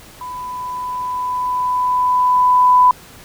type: tone with level ramp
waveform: sine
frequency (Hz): 998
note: B5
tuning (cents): +18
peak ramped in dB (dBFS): -26 to -6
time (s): 0.21-2.91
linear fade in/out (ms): 2
effects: pink hiss -41 dBFS RMS until 3.24 s